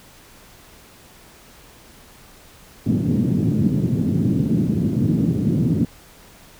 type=band-pass noise; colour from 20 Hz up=white; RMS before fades=-19 dBFS; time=2.86-5.85 s; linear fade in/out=2 ms; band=110 to 250 Hz; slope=24 dB/octave; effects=pink hiss -47 dBFS RMS until 6.59 s